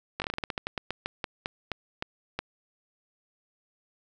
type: slowing click train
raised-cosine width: 0.3 ms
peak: -14 dBFS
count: 19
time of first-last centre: 0.2-2.39 s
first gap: 19 ms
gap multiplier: 1.19
effects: none